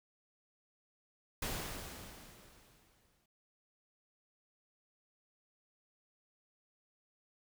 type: noise with exponential decay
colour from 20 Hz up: pink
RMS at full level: -37 dBFS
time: 1.42-3.26 s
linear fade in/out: 5 ms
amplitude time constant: 400 ms
effects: none